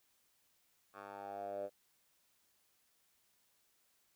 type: tone with band-pass filter sweep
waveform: 10% pulse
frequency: 100 Hz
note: G2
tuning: 35 cents sharp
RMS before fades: -45 dBFS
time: 0.93-1.7 s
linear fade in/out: 50 ms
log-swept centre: 1100 to 550 Hz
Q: 7.2
effects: white hiss -75 dBFS RMS until 4.15 s